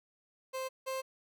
30% pulse tone pair in turn, 523.3 / 526.9 Hz, C5 / C5, 0 / +12 cents, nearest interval unison, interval 12 cents, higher second, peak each -33 / -32 dBFS, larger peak second, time 0.53-0.69 / 0.86-1.02 s, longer neither, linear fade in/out 20 ms, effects none

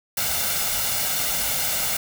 white noise with comb filter, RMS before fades -24 dBFS, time 0.17-1.97 s, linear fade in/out 5 ms, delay 1.4 ms, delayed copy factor +0.6, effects none

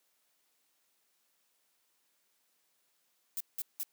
violet noise bursts, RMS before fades -36 dBFS, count 3, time 3.37-3.832 s, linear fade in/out 0 ms, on 34 ms, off 180 ms, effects white hiss -75 dBFS RMS until 3.92 s + high-pass 200 Hz 12 dB/octave

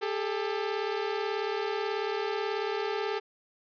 sawtooth tone pair together, 400 / 438.3 Hz, G4 / A4, +35 / -7 cents, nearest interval major second, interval 158 cents, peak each -28 dBFS, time 0.01-3.2 s, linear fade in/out 20 ms, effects resampled to 11025 Hz

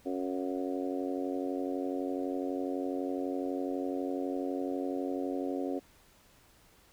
harmonic tone with a mistuned harmonic, 92 Hz, F#2, 9 cents flat, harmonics 3 / 4 / 5 / 6 / 7 / 8, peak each -34 / -38 / -40 / -40 / -47 / -44 dBFS, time 0.05-5.8 s, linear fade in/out 20 ms, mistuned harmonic 8, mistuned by -28 cents, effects pink hiss -62 dBFS RMS until 6.92 s

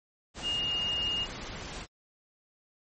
sine tone in noise, 2842 Hz, F7, 30 cents sharp, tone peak -28 dBFS, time 0.42-1.27 s, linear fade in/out 50 ms, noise pink, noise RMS -40 dBFS, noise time 0.34-1.87 s, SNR +9 dB, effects MP3 32 kbps

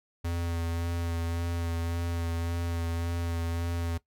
square tone with vibrato, 84.6 Hz, E2, 45 cents sharp, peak -30 dBFS, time 0.24-3.98 s, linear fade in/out 10 ms, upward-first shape sine, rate 1.8 Hz, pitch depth 17 cents each way, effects noise-tail reverb RT60 0.1 s tail -17 dB re dry

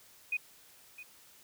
sine tone with echo, 2485 Hz, D#7, 3 cents flat, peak -29 dBFS, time 0.32-0.37 s, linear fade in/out 5 ms, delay 660 ms, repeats 1, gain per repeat -15 dB, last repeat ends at 1.03 s, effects white hiss -59 dBFS RMS until 1.43 s

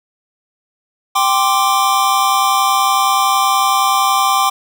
square chord, G suspended fourth, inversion none, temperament just, 784 / 1045.3 / 1176 Hz, G5 / C6 / D6, 0 / -2 / +2 cents, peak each -17 / -17 / -16 dBFS, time 1.15-4.5 s, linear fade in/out 10 ms, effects none

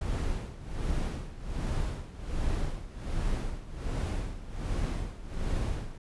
brown noise with tremolo, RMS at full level -29 dBFS, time 0.01-5.98 s, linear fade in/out 5 ms, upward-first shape sine, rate 1.3 Hz, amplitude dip 80%, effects resampled to 24000 Hz

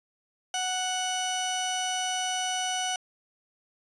sawtooth tone pair together, 740 / 2960 Hz, F#5 / F#7, 0 / 0 cents, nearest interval 2 octaves, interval 2400 cents, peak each -26 dBFS, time 0.54-2.96 s, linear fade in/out 2 ms, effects resampled to 22050 Hz

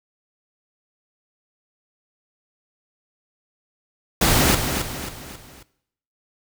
pink noise with echo, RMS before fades -17 dBFS, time 4.21-4.55 s, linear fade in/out 5 ms, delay 270 ms, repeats 4, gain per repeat -7 dB, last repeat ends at 5.63 s, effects noise-tail reverb RT60 0.7 s tail -18 dB re dry

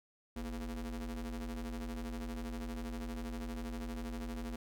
40% pulse ring-modulated tone, 92.5 Hz, F#2, in tune, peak -35 dBFS, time 0.36-4.56 s, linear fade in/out 5 ms, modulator 145 Hz, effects none

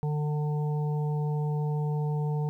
harmonic tone, 149.5 Hz, D3, 31 cents sharp, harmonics 1 / 3 / 5 / 6, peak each -26 / -37 / -43 / -42 dBFS, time 0.03-2.49 s, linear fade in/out 0 ms, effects 11-bit

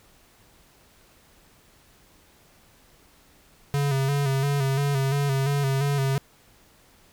square tone with vibrato, 138.59 Hz, C#3, in tune, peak -22 dBFS, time 3.74-6.18 s, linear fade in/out 0 ms, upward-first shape square, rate 2.9 Hz, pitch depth 44 cents each way, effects pink hiss -57 dBFS RMS until 7.12 s

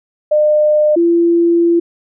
sine tone pair in turn, 604 / 340.1 Hz, D5 / F4, +48 / -46 cents, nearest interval minor seventh, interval 994 cents, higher first, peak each -8 dBFS, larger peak neither, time 0.31-0.96 / 0.96-1.8 s, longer second, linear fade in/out 10 ms, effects none

